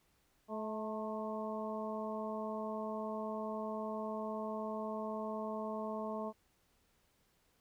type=harmonic tone with a mistuned harmonic; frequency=216.2 Hz; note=A3; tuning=30 cents flat; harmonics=1 / 2 / 3 / 4 / 5; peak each=-42 / -44 / -42 / -47 / -46 dBFS; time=0.48-6.33 s; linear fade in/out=50 ms; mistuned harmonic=4; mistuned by=+44 cents; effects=pink hiss -74 dBFS RMS until 7.6 s